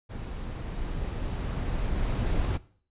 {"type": "noise with level ramp", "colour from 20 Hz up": "brown", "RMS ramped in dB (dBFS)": [-36, -26], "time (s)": [0.09, 2.58], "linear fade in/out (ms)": 20, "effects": ["noise-tail reverb RT60 0.5 s tail -19 dB re dry", "resampled to 8000 Hz"]}